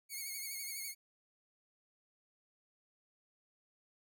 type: tone with vibrato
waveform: 5% pulse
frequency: 2200 Hz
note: C#7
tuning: 14 cents flat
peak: -31 dBFS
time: 0.09-0.95 s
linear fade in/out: 50 ms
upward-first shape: sine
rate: 12 Hz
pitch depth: 52 cents each way
effects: none